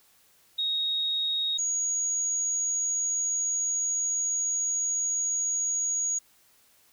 sine tone pair in turn, 3756 / 6707 Hz, A#7 / G#8, +12 / +16 cents, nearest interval minor seventh, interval 1004 cents, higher second, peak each -25 dBFS, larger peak neither, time 0.58-1.58 / 1.58-6.19 s, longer second, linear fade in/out 10 ms, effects white hiss -62 dBFS RMS until 6.92 s

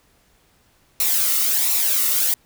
blue noise with flanger, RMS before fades -19 dBFS, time 1-2.34 s, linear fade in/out 2 ms, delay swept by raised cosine 0.62 to 1.25 ms, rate 1.4 Hz, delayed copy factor -0.55, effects pink hiss -59 dBFS RMS until 2.45 s

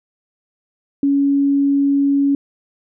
sine tone, 280 Hz, C#4, 18 cents sharp, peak -12 dBFS, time 1.03-2.35 s, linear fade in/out 2 ms, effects none

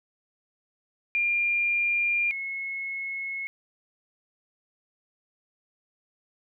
sine tone pair in turn, 2400 / 2180 Hz, D7 / C#7, +37 / -29 cents, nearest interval major second, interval 166 cents, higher first, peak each -22 / -30 dBFS, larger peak first, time 1.15-2.31 / 2.31-3.47 s, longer neither, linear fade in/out 0 ms, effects none

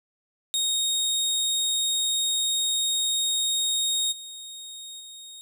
25% pulse tone with level steps, 3729 Hz, A#7, in tune, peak -19 / -34 / -37 dBFS, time 0.54-5.41 s, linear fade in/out 0 ms, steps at 4.11 / 4.99 s, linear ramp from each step 20 ms, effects none

